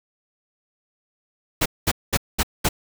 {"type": "noise bursts", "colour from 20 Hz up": "pink", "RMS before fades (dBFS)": -19, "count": 5, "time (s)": [1.61, 2.69], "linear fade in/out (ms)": 10, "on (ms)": 48, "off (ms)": 210, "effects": []}